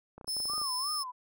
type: clicks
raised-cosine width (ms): 1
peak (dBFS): -33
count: 11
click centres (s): 0.18 / 0.212 / 0.245 / 0.279 / 0.367 / 0.402 / 0.455 / 0.499 / 0.535 / 0.58 / 0.616
type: tone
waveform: sawtooth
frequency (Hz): 5250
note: E8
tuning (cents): -8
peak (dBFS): -29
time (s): 0.27-1.04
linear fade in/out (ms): 20
type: tone with vibrato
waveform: sine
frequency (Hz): 1108.7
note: C#6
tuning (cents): 0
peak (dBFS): -37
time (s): 0.48-1.12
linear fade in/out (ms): 20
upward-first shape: sine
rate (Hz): 2.8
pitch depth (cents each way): 190
effects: none